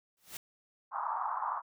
white noise with exponential growth, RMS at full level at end -39 dBFS, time 0.17-0.37 s, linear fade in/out 1 ms, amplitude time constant 42 ms
pink band-pass noise, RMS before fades -35 dBFS, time 0.91-1.62 s, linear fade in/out 50 ms, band 840 to 1200 Hz, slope 48 dB/octave
effects none

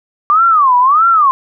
sine tone with vibrato, 1158 Hz, D6, 25 cents flat, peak -6 dBFS, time 0.3-1.31 s, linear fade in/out 0 ms, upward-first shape sine, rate 1.6 Hz, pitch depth 290 cents each way, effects none

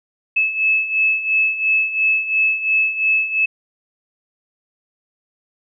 sine beating tone pair, 2600 / 2602.9 Hz, E7 / E7, -24 / -23 cents, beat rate 2.9 Hz, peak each -21 / -16 dBFS, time 0.36-3.46 s, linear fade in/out 10 ms, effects none

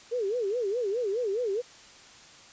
sine tone with vibrato, 440 Hz, A4, in tune, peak -26 dBFS, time 0.11-1.62 s, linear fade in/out 20 ms, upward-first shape sine, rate 4.8 Hz, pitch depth 230 cents each way, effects white hiss -51 dBFS RMS until 2.52 s + resampled to 16000 Hz

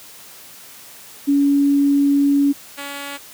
sine / 5% pulse tone pair in turn, 282.4 / 282.4 Hz, C#4 / C#4, +32 / +32 cents, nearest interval unison, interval 0 cents, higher neither, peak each -12 / -17 dBFS, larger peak first, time 1.27-2.53 / 2.77-3.18 s, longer first, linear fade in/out 20 ms, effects white hiss -41 dBFS RMS until 3.33 s + high-pass 80 Hz 12 dB/octave

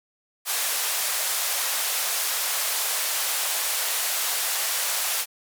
white band-pass noise, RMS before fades -26 dBFS, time 0.45-5.26 s, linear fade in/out 50 ms, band 540 to 15000 Hz, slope 24 dB/octave, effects none

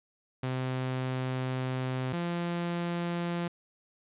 sawtooth tone pair in turn, 129.2 / 172.46 Hz, C3 / F3, -21 / -21 cents, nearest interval perfect fourth, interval 500 cents, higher second, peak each -26 dBFS, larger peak neither, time 0.43-2.13 / 2.13-3.48 s, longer first, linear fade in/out 5 ms, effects resampled to 8000 Hz + 11-bit

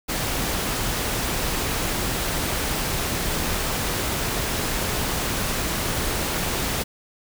pink noise, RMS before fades -25 dBFS, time 0.08-6.84 s, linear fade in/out 20 ms, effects none

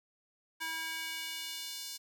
square tone with high-pass filter sweep, 323 Hz, E4, 35 cents flat, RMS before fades -40 dBFS, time 0.6-1.98 s, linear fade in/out 20 ms, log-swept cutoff 1400 to 4800 Hz, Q 1.4, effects none

